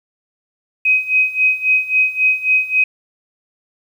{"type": "tone with tremolo", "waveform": "sine", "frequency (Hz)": 2523, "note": "D#7", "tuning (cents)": 23, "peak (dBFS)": -9, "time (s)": [0.85, 2.84], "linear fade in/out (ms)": 5, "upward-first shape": "sine", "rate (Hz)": 3.7, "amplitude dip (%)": 85, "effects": ["8-bit"]}